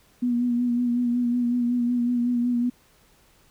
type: tone with vibrato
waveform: sine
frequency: 242.2 Hz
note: B3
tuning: 34 cents flat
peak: -20 dBFS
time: 0.22-2.7 s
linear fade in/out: 10 ms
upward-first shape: sine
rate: 5.4 Hz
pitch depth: 31 cents each way
effects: pink hiss -59 dBFS RMS until 3.5 s